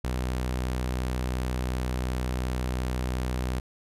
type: tone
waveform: sawtooth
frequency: 62.8 Hz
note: B1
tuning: 30 cents sharp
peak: -23 dBFS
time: 0.04-3.6 s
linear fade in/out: 5 ms
effects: resampled to 32000 Hz